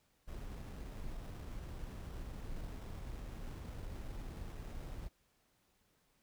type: noise with sample-and-hold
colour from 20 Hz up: brown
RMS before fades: -45 dBFS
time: 0.27-5.09 s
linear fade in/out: 20 ms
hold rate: 4410 Hz
effects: pink hiss -75 dBFS RMS until 6.22 s